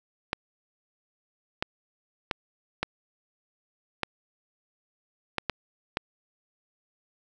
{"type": "clicks", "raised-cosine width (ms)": 0.3, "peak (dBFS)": -10, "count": 8, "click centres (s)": [0.331, 1.625, 2.312, 2.83, 4.033, 5.383, 5.497, 5.971], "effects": []}